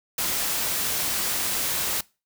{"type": "noise", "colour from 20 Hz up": "white", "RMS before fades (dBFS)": -26, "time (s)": [0.18, 2.01], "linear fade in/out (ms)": 5, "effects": ["noise-tail reverb RT60 0.3 s tail -23 dB re dry"]}